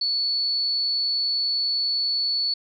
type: tone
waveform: sine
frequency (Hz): 4435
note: C#8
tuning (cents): 0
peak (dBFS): -21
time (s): 0.01-2.54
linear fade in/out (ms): 5
effects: none